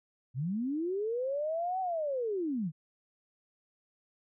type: linear two-way sweep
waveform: sine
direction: up then down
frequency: 116 to 765 to 141.4 Hz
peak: -30 dBFS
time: 0.34-2.72 s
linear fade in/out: 50 ms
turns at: 1.8 s
effects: none